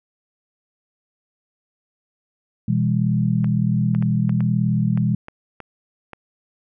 sine chord, E major, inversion second, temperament equal with one note detuned, 123.47 / 164.81 / 203 Hz, B2 / E3 / G#3, 0 / 0 / -39 cents, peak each -20 / -21 / -21 dBFS, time 2.68-5.15 s, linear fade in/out 5 ms
clicks, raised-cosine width 0.5 ms, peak -20 dBFS, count 9, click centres 3.444 / 3.949 / 4.025 / 4.294 / 4.406 / 4.975 / 5.284 / 5.603 / 6.133 s
effects none

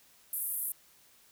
white band-pass noise, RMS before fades -35 dBFS, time 0.33-0.72 s, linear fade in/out 2 ms, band 9900 to 14000 Hz, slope 48 dB/octave, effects white hiss -62 dBFS RMS until 1.31 s

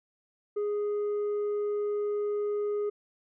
sine tone with tanh clipping, 414.2 Hz, G#4, 5 cents flat, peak -28 dBFS, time 0.56-2.9 s, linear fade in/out 10 ms, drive 3 dB, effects none

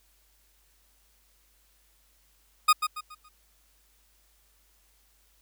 40% pulse tone with echo, 1238 Hz, D#6, 9 cents flat, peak -15 dBFS, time 2.68-2.73 s, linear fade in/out 10 ms, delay 140 ms, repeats 4, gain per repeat -9 dB, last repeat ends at 3.29 s, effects added 50 Hz sine -66 dBFS peak until 5.41 s + white hiss -66 dBFS RMS until 5.41 s

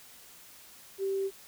sine tone, 388.9 Hz, G4, 14 cents flat, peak -28 dBFS, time 0.98-1.31 s, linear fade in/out 50 ms, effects white hiss -53 dBFS RMS until 1.47 s

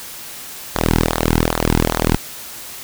sawtooth tone with flanger, 40.5 Hz, E1, 30 cents flat, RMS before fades -17 dBFS, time 0.75-2.17 s, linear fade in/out 10 ms, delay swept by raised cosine 0.35 to 1.75 ms, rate 2.5 Hz, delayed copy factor -0.85, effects white hiss -33 dBFS RMS until 2.83 s

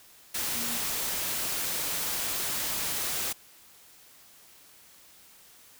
sine tone in noise, 234.4 Hz, A#3, 10 cents sharp, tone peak -40 dBFS, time 0.55-0.78 s, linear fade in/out 10 ms, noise white, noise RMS -31 dBFS, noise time 0.34-3.33 s, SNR -12 dB, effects white hiss -55 dBFS RMS until 5.79 s

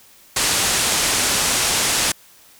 white low-pass noise, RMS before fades -19 dBFS, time 0.36-2.12 s, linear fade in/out 5 ms, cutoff 9700 Hz, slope 24 dB/octave, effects white hiss -49 dBFS RMS until 2.59 s

